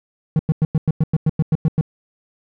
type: tone bursts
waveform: triangle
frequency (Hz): 156.8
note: D#3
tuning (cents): +14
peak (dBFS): -10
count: 12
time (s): 0.36-1.811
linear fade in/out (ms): 2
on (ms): 32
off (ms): 97
effects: none